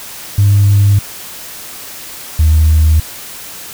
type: tone pair in turn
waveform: sine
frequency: 100.8 / 78.06 Hz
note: G2 / D#2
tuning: +49 / +6 cents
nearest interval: major third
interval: 443 cents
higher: first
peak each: -4 dBFS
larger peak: neither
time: 0.38-0.99 / 2.39-3 s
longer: neither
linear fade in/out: 5 ms
effects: tanh soft clip ceiling -2 dBFS + white hiss -29 dBFS RMS until 3.73 s